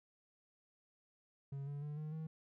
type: tone with pitch steps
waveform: triangle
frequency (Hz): 138.59 / 143.31 / 148.19 / 153.24 / 158.46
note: C#3 / D3 / D3 / D#3 / D#3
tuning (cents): 0 / -42 / +16 / -26 / +32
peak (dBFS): -39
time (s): 1.52-2.27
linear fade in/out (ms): 5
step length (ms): 150
effects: none